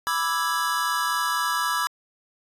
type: chord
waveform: square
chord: E dominant seventh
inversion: second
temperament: equal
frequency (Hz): 987.8 / 1174.7 / 1318.5 / 1661.2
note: B5 / D6 / E6 / G#6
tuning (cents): 0 / 0 / 0 / 0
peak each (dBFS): -29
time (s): 0.07-1.87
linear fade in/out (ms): 0
effects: resampled to 32000 Hz